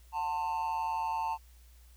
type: tone with amplitude modulation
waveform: triangle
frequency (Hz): 894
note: A5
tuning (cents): +27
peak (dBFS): -25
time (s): 0.12-1.38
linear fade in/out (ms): 50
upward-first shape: sine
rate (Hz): 159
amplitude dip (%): 75
effects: added 60 Hz sine -54 dBFS peak until 1.96 s + white hiss -65 dBFS RMS until 1.96 s